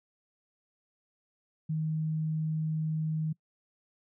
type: tone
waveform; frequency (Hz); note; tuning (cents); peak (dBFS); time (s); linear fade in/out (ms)
sine; 157; D#3; +16; -28; 1.69-3.33; 10
effects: noise-tail reverb RT60 0.1 s tail -24 dB re dry